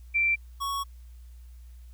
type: tone pair in turn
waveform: sine / square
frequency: 2349 / 1111.1 Hz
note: D7 / C#6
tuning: 0 / +4 cents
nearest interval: octave + minor second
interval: 1296 cents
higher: first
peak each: -21 / -29 dBFS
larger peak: first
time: 0.14-0.36 / 0.6-0.84 s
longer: second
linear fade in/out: 20 ms
effects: added 60 Hz sine -44 dBFS peak until 1.93 s + white hiss -66 dBFS RMS until 1.93 s